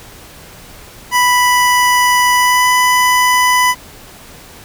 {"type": "tone with pitch glide", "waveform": "25% pulse", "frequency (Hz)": [987.8, 996.4], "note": ["B5", "B5"], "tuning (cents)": [0, 15], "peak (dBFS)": -5, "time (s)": [1.11, 3.75], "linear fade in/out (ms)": 50, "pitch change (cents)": 15, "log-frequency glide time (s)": [2.34, 2.66], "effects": ["pink hiss -37 dBFS RMS until 4.64 s"]}